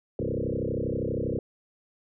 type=tone with frequency modulation; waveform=sine; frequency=293.7 Hz; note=D4; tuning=in tune; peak=-26 dBFS; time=0.19-1.39 s; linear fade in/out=2 ms; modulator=32.5 Hz; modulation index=6.9; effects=none